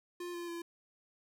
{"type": "tone with pitch steps", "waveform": "square", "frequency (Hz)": [351.8, 346, 340.2], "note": ["F4", "F4", "F4"], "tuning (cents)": [13, -16, -45], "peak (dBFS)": -40, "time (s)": [0.2, 0.62], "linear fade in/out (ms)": 5, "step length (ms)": 140, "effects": []}